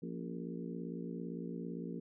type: harmonic tone with a mistuned harmonic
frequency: 57.7 Hz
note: A#1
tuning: 17 cents flat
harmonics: 3 / 4 / 5 / 6 / 7 / 8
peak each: -43 / -45 / -47 / -49 / -50 / -51 dBFS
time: 0.02-2 s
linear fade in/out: 10 ms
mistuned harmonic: 5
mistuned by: -67 cents
effects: none